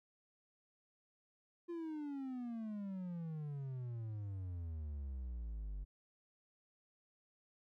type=exponential sweep; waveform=triangle; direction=down; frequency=349.2 to 46.97 Hz; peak=-39 dBFS; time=1.68-5.85 s; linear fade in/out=20 ms; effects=none